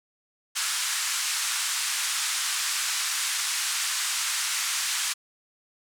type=band-pass noise; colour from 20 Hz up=white; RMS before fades=-28 dBFS; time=0.55-5.14 s; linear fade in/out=20 ms; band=1100 to 9400 Hz; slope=24 dB/octave; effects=none